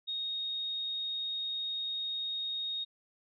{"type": "tone", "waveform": "sine", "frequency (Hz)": 3729, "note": "A#7", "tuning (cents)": 0, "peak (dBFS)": -33, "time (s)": [0.07, 2.85], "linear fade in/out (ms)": 20, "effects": []}